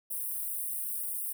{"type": "high-pass noise", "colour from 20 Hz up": "white", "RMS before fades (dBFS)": -35, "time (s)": [0.1, 1.33], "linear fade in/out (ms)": 10, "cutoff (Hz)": 8700, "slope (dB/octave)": 96, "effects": []}